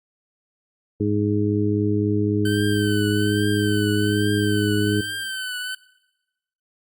harmonic tone, 103.83 Hz, G#2, in tune, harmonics 1 / 2 / 3 / 4, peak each -24 / -25 / -23 / -25 dBFS, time 1-5.01 s, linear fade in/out 5 ms
25% pulse tone with vibrato, 1535 Hz, G6, 37 cents flat, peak -23 dBFS, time 2.45-5.75 s, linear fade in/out 5 ms, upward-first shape triangle, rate 1.2 Hz, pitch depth 66 cents each way
effects noise-tail reverb RT60 1.0 s tail -20 dB re dry + Opus 48 kbps

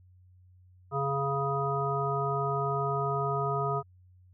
harmonic tone, 138.8 Hz, C#3, 3 cents sharp, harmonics 1 / 3 / 5 / 7 / 9, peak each -32 / -33 / -34 / -37 / -32 dBFS, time 0.91-3.83 s, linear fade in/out 50 ms, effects added 91 Hz sine -55 dBFS peak until 4.33 s

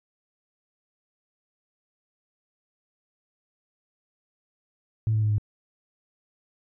sine tone with pitch steps, 110 / 108.24 / 106.5 / 104.79 Hz, A2 / A2 / G#2 / G#2, 0 / -28 / +44 / +16 cents, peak -19 dBFS, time 5.07-5.382 s, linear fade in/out 0 ms, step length 78 ms, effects tanh soft clip ceiling -16 dBFS

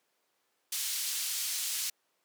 pink band-pass noise, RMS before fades -34 dBFS, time 0.72-1.9 s, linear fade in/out 5 ms, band 4200 to 15000 Hz, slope 12 dB/octave, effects pink hiss -75 dBFS RMS until 2.24 s + high-pass 400 Hz 12 dB/octave

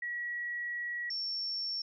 sine tone pair in turn, 1922 / 5447 Hz, B6 / F8, -48 / -44 cents, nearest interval octave + tritone, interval 1804 cents, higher second, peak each -34 / -33 dBFS, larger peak second, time 0.02-1.1 / 1.1-1.82 s, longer first, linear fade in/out 5 ms, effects none

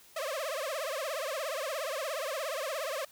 sawtooth tone with vibrato, 587.3 Hz, D5, in tune, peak -29 dBFS, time 0.16-3.05 s, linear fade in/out 5 ms, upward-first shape triangle, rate 17 Hz, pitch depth 250 cents each way, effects white hiss -58 dBFS RMS until 3.11 s

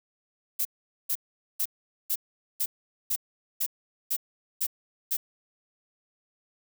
violet noise bursts, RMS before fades -27 dBFS, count 10, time 0.59-5.17 s, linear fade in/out 10 ms, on 62 ms, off 440 ms, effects none

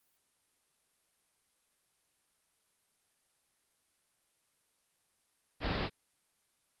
pink low-pass noise, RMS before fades -34 dBFS, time 5.6-5.9 s, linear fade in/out 50 ms, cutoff 4900 Hz, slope 96 dB/octave, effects white hiss -75 dBFS RMS until 6.8 s + Opus 32 kbps

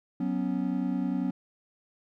triangle chord, F# suspended fourth, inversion none, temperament equal, 185 / 246.9 / 277.2 Hz, F#3 / B3 / C#4, 0 / 0 / 0 cents, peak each -29 dBFS, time 0.2-1.31 s, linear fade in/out 5 ms, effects none

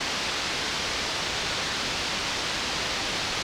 white low-pass noise, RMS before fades -29 dBFS, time 0-3.43 s, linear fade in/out 10 ms, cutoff 5200 Hz, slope 24 dB/octave, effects none

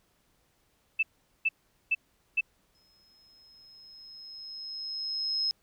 sine tone bursts, 2637 Hz, E7, in tune, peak -22 dBFS, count 4, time 0.99-2.41 s, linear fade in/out 10 ms, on 40 ms, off 420 ms
sine tone with exponential growth, 5150 Hz, E8, 41 cents flat, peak -25 dBFS, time 2.75-5.51 s, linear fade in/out 0 ms, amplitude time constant 600 ms
effects pink hiss -70 dBFS RMS until 5.62 s

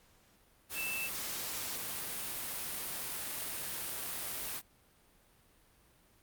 sine tone in noise, 2651 Hz, E7, 9 cents sharp, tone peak -36 dBFS, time 0.74-1.1 s, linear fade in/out 50 ms, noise white, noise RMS -39 dBFS, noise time 0.69-4.62 s, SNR 0 dB, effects pink hiss -66 dBFS RMS until 6.22 s + Opus 48 kbps

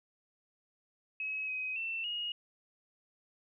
sine tone with pitch steps, 2560 / 2524 / 2681 / 2874 Hz, D#7 / D#7 / E7 / F7, +49 / +24 / +29 / +49 cents, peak -34 dBFS, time 1.2-2.32 s, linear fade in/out 2 ms, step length 280 ms, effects none

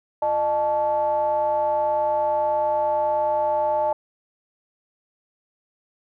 triangle ring-modulated tone, 130.81 Hz, C3, in tune, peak -14 dBFS, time 0.22-3.93 s, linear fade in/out 5 ms, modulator 740 Hz, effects none

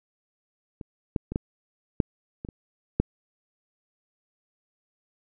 clicks, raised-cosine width 3 ms, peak -25 / -12 / -19 / -12 / -7 / -22 / -24 / -7 dBFS, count 8, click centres 0.812 / 1.162 / 1.32 / 1.359 / 2.002 / 2.449 / 2.488 / 3 s, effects none

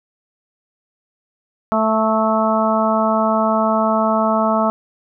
harmonic tone with a mistuned harmonic, 220 Hz, A3, in tune, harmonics 1 / 2 / 3 / 4 / 5 / 6, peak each -19 / -28 / -18 / -22 / -22 / -22 dBFS, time 1.72-4.7 s, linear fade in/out 0 ms, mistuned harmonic 6, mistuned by -19 cents, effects none

